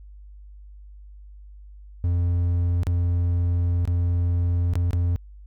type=tone with dropouts; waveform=triangle; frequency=87.2 Hz; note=F2; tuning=2 cents flat; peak=-17 dBFS; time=2.04-5.16 s; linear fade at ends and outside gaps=0 ms; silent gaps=2.833-2.869 / 3.853-3.876 / 4.736-4.755 / 4.908-4.932 s; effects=added 50 Hz sine -41 dBFS peak until 5.46 s